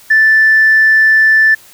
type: tone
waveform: sine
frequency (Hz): 1760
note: A6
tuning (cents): 0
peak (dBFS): -4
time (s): 0.1-1.55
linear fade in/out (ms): 10
effects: tanh soft clip ceiling -1 dBFS + white hiss -41 dBFS RMS until 1.73 s